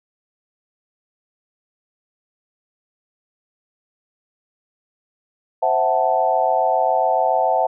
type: chord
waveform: sine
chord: F# half-diminished seventh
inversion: second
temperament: equal with one note detuned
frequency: 523.3 / 659.3 / 746.4 / 880 Hz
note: C5 / E5 / F#5 / A5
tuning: 0 / 0 / +15 / 0 cents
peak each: -23 / -20 / -19 / -21 dBFS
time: 5.62-7.67 s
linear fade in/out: 10 ms
effects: none